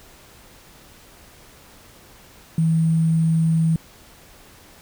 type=tone with sample-and-hold; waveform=sine; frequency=162.4 Hz; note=E3; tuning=26 cents flat; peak=-15 dBFS; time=2.58-3.76 s; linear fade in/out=2 ms; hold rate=8820 Hz; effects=pink hiss -48 dBFS RMS until 4.81 s